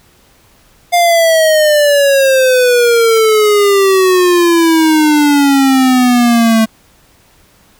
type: exponential sweep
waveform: square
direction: down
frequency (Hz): 706 to 220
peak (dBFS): -7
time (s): 0.92-6.66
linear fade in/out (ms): 20
effects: pink hiss -48 dBFS RMS until 7.79 s